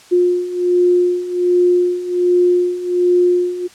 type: beating tone pair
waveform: sine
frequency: 355.3 / 356.6 Hz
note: F4 / F4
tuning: +30 / +36 cents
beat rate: 1.3 Hz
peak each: -17 / -13 dBFS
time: 0.11-3.68 s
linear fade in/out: 20 ms
effects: white hiss -44 dBFS RMS until 3.74 s + low-pass 8000 Hz 12 dB/octave